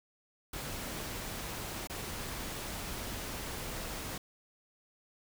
pink noise with dropouts, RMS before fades -40 dBFS, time 0.53-4.18 s, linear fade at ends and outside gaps 5 ms, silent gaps 1.873-1.897 s, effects none

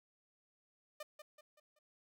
sawtooth tone with echo, 603 Hz, D5, 46 cents sharp, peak -40 dBFS, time 1-1.03 s, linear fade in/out 5 ms, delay 190 ms, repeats 4, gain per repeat -7 dB, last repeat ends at 1.79 s, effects none

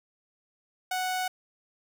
sawtooth tone, 740 Hz, F#5, in tune, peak -24 dBFS, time 0.91-1.28 s, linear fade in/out 5 ms, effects none

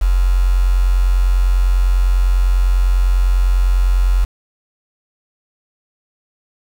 sine tone with quantisation, 45 Hz, F#1, 47 cents flat, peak -10 dBFS, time 0.01-4.25 s, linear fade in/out 10 ms, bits 5, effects none

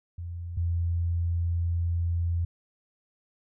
sine tone pair in turn, 86.1 / 85.31 Hz, F2 / F2, -24 / -40 cents, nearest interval unison, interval 16 cents, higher first, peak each -33 / -24 dBFS, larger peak second, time 0.18-0.57 / 0.57-2.45 s, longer second, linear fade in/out 5 ms, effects none

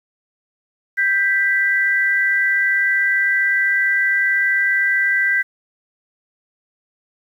sine tone pair together, 1576.1 / 1975.5 Hz, G6 / B6, +9 / 0 cents, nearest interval major third, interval 391 cents, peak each -17 dBFS, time 0.97-5.43 s, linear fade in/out 20 ms, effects 8-bit

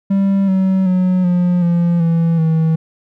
triangle tone with pitch steps, 196 / 189.65 / 183.51 / 177.57 / 171.81 / 166.25 / 160.87 Hz, G3 / F#3 / F#3 / F3 / F3 / E3 / E3, 0 / +43 / -14 / +29 / -28 / +15 / -42 cents, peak -9 dBFS, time 0.1-2.76 s, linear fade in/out 10 ms, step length 380 ms, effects none

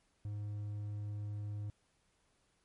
triangle tone, 103.83 Hz, G#2, in tune, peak -36 dBFS, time 0.25-1.7 s, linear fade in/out 0 ms, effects pink hiss -75 dBFS RMS until 2.64 s + MP3 48 kbps

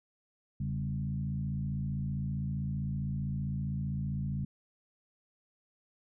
sine tone with frequency modulation, 138.9 Hz, C#3, 4 cents sharp, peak -31 dBFS, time 0.6-4.45 s, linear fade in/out 5 ms, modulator 55.4 Hz, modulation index 1.1, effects none

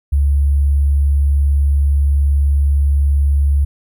sine tone with sample-and-hold, 70.6 Hz, C#2, 32 cents sharp, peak -10 dBFS, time 0.12-3.65 s, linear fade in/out 10 ms, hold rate 11025 Hz, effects none

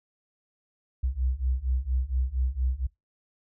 sine beating tone pair, 61.74 / 66.04 Hz, B1 / C2, 0 / +17 cents, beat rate 4.3 Hz, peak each -28 / -27 dBFS, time 1.03-2.87 s, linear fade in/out 10 ms, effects noise-tail reverb RT60 0.2 s tail -24 dB re dry

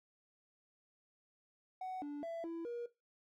triangle tone with pitch steps, 746 / 290.5 / 667 / 332.9 / 475.6 Hz, F#5 / D4 / E5 / E4 / A#4, +14 / -19 / +20 / +17 / +35 cents, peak -37 dBFS, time 1.81-2.86 s, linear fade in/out 5 ms, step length 210 ms, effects noise-tail reverb RT60 0.2 s tail -17 dB re dry + tanh soft clip ceiling -35 dBFS

